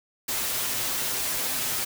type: noise with comb filter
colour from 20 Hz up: white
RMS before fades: -28 dBFS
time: 0.28-1.85 s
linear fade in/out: 10 ms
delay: 7.8 ms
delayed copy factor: +0.75
effects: none

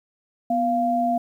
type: tone pair together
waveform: sine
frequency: 245.4 / 694.1 Hz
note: B3 / F5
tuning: -11 / -11 cents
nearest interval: octave + tritone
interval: 1800 cents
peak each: -24 / -20 dBFS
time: 0.5-1.18 s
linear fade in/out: 5 ms
effects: 9-bit

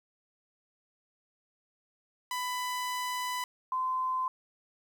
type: tone pair in turn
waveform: sawtooth / sine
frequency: 997 / 1030.4 Hz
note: B5 / C6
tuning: +16 / -27 cents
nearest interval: minor second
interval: 57 cents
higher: second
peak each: -28 dBFS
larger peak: neither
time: 2.31-3.44 / 3.72-4.28 s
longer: first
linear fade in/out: 2 ms
effects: 11-bit

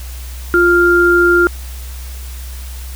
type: tone pair together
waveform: sine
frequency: 349.2 / 1396.9 Hz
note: F4 / F6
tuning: 0 / 0 cents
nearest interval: 2 octaves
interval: 2400 cents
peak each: -10 dBFS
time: 0.54-1.47 s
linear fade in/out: 0 ms
effects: added 63 Hz sine -25 dBFS peak until 2.95 s + white hiss -36 dBFS RMS until 2.95 s

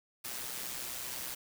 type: noise with amplitude modulation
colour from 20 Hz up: white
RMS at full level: -38 dBFS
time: 0.24-1.35 s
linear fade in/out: 10 ms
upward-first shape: sine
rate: 125 Hz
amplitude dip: 50%
effects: none

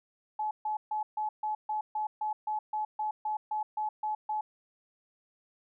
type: tone bursts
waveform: sine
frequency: 855 Hz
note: A5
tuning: 50 cents flat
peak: -29 dBFS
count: 16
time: 0.39-4.41 s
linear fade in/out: 5 ms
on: 120 ms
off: 140 ms
effects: none

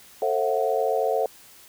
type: chord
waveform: sine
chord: F# half-diminished seventh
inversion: first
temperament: just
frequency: 444 / 532.8 / 666 / 740 Hz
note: A4 / C5 / E5 / F#5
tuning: +16 / +31 / +18 / 0 cents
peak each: -25 / -26 / -27 / -27 dBFS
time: 0.22-1.26 s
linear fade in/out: 2 ms
effects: white hiss -50 dBFS RMS until 1.68 s

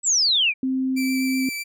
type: exponential sweep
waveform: sine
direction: down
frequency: 8020 to 2293 Hz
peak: -16 dBFS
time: 0.03-0.54 s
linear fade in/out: 50 ms
type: tone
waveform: sine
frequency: 261.6 Hz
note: C4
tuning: in tune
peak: -20 dBFS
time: 0.63-1.49 s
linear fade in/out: 2 ms
type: tone with vibrato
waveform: sawtooth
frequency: 2328 Hz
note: D7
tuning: 16 cents flat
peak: -24 dBFS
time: 0.96-1.64 s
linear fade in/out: 20 ms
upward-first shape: sine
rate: 8 Hz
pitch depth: 12 cents each way
effects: none

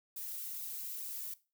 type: noise with flanger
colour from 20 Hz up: violet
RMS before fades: -42 dBFS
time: 0.16-1.34 s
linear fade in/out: 5 ms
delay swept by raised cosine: 0.78 to 6.28 ms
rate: 2.3 Hz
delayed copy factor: +0.8
effects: noise-tail reverb RT60 0.3 s tail -18 dB re dry

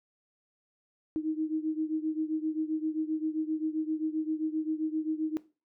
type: beating tone pair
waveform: sine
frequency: 311.1 / 318.7 Hz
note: D#4 / D#4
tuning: 0 / +42 cents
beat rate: 7.6 Hz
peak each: -31 / -33 dBFS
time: 1.16-5.37 s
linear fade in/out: 0 ms
effects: noise-tail reverb RT60 0.3 s tail -17 dB re dry

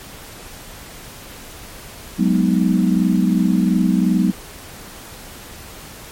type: chord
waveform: sine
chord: G# minor seventh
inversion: third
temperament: equal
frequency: 185 / 207.7 / 246.9 / 311.1 Hz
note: F#3 / G#3 / B3 / D#4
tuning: 0 / 0 / 0 / 0 cents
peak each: -16 / -19 / -19 / -22 dBFS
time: 2.18-4.32 s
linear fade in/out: 20 ms
effects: pink hiss -37 dBFS RMS until 6.11 s + MP3 64 kbps

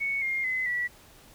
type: tone with pitch steps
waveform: sine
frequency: 2217 / 2124 / 2035 / 1950.2 Hz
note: C#7 / C7 / C7 / B6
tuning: 0 / +25 / -49 / -22 cents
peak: -26 dBFS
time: 0-0.88 s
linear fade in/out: 20 ms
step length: 220 ms
effects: pink hiss -54 dBFS RMS until 1.34 s

